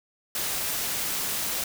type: noise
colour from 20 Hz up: white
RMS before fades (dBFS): -29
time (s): 0.35-1.64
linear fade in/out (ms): 2
effects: none